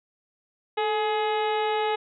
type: harmonic tone with a mistuned harmonic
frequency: 421.5 Hz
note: G#4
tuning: 26 cents sharp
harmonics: 1 / 2 / 3 / 4 / 5 / 6 / 7 / 8 / 9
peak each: -26 / -26 / -36 / -38 / -37 / -40 / -39 / -44 / -41 dBFS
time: 0.77-1.96 s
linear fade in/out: 10 ms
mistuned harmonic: 1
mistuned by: +58 cents
effects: none